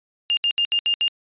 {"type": "tone bursts at uneven times", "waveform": "sine", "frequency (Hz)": 2813, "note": "F7", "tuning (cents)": 12, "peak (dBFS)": -17, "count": 6, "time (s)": [[0.3, 0.37], [0.44, 0.51], [0.58, 0.65], [0.72, 0.79], [0.86, 0.94], [1.01, 1.08]], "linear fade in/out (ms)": 0, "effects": ["resampled to 8000 Hz"]}